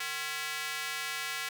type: tone with high-pass filter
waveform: square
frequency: 152.3 Hz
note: D#3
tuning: 37 cents flat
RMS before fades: -36 dBFS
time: 0-1.49 s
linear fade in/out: 5 ms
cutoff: 1800 Hz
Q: 1.3
effects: none